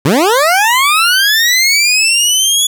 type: linear sweep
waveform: 20% pulse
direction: up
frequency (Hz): 120.7 to 3418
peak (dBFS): -3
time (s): 0.05-2.67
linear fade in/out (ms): 5
effects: none